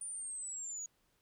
sine linear sweep, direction down, 9390 to 6680 Hz, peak -39 dBFS, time 0.01-0.86 s, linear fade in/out 2 ms, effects tanh soft clip ceiling -35 dBFS + pink hiss -75 dBFS RMS until 1.21 s

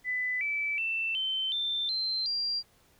sine tone with pitch steps, 2000 / 2311 / 2670 / 3084 / 3564 / 4117 / 4757 Hz, B6 / D7 / E7 / G7 / A7 / C8 / D8, +21 / -28 / +22 / -29 / +22 / -29 / +21 cents, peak -28 dBFS, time 0.04-2.63 s, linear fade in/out 50 ms, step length 370 ms, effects pink hiss -64 dBFS RMS until 2.99 s

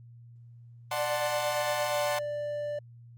sawtooth chord, D dominant seventh, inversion none, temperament equal, 587.3 / 740 / 880 / 1046.5 Hz, D5 / F#5 / A5 / C6, 0 / 0 / 0 / 0 cents, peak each -33 / -30 / -32 / -32 dBFS, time 0.91-2.19 s, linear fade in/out 5 ms
triangle tone with pitch glide, 596 to 588.8 Hz, D5 to D5, +25 to +4 cents, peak -29 dBFS, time 0.93-2.79 s, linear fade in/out 5 ms, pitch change -21 cents, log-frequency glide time 1.87-1.98 s
effects added 118 Hz sine -48 dBFS peak until 3.17 s + Opus 48 kbps

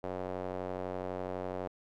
square tone with band-pass filter, 46 Hz, F#1, 9 cents flat, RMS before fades -38 dBFS, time 0.03-1.68 s, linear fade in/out 10 ms, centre 580 Hz, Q 1.8, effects none

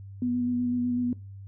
sine tone with vibrato, 245.2 Hz, B3, 12 cents flat, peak -24 dBFS, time 0.22-1.13 s, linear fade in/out 2 ms, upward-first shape square, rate 8 Hz, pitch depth 13 cents each way, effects noise-tail reverb RT60 0.3 s tail -19 dB re dry + added 98 Hz sine -40 dBFS peak until 1.47 s

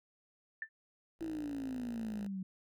sine tone with exponential decay, 1774 Hz, A6, 14 cents sharp, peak -33 dBFS, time 0.62-0.69 s, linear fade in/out 2 ms, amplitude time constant 15 ms
5% pulse tone, 55.9 Hz, A1, 28 cents sharp, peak -38 dBFS, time 1.19-2.28 s, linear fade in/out 20 ms
sine exponential sweep, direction down, 329.6 to 185 Hz, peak -37 dBFS, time 1.21-2.43 s, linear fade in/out 5 ms
effects none

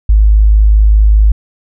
sine tone, 52.5 Hz, G#1, 19 cents sharp, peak -3 dBFS, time 0.09-1.32 s, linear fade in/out 5 ms, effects none

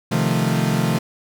40% pulse chord, F dominant seventh, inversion second, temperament equal, 130.81 / 155.56 / 174.61 / 220 Hz, C3 / Eb3 / F3 / A3, 0 / 0 / 0 / 0 cents, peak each -22 dBFS, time 0.11-0.99 s, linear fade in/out 10 ms, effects none

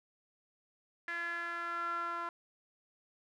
sawtooth tone with band-pass filter sweep, 341.4 Hz, F4, 39 cents flat, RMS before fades -38 dBFS, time 1.08-2.29 s, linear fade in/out 2 ms, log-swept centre 1800 to 1200 Hz, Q 6.9, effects none

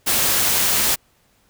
white noise, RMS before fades -18 dBFS, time 0.06-0.96 s, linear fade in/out 20 ms, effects pink hiss -60 dBFS RMS until 1.49 s

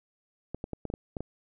clicks, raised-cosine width 2 ms, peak -21 dBFS, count 8, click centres 0.546 / 0.641 / 0.733 / 0.853 / 0.901 / 0.939 / 1.168 / 1.206 s, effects none

